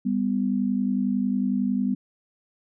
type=tone pair together; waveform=sine; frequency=199 / 250 Hz; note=G3 / B3; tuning=+26 / +21 cents; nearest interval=major third; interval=395 cents; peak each=-24 dBFS; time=0.05-1.95 s; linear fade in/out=10 ms; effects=none